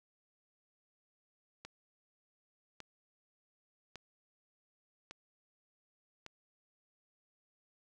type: click train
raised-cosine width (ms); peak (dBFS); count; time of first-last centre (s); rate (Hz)
0.2; -29; 5; 1.65-6.264; 0.867
effects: none